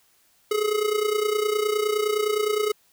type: tone with amplitude modulation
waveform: square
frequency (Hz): 423.2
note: G#4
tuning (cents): +33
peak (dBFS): -19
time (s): 0.51-2.72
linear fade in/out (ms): 5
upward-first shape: sine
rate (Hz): 29.7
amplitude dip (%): 70
effects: white hiss -62 dBFS RMS until 2.92 s